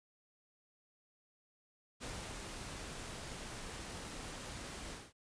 pink noise with ADSR envelope, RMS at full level -44 dBFS, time 2-5.13 s, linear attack 32 ms, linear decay 300 ms, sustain -2 dB, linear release 220 ms, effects resampled to 22050 Hz

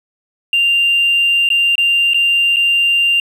triangle tone with dropouts, 2787 Hz, F7, 4 cents flat, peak -7 dBFS, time 0.53-3.2 s, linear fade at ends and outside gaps 2 ms, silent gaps 1.49-1.502 / 1.755-1.78 / 2.135-2.144 / 2.561-2.567 s, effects tanh soft clip ceiling -7 dBFS

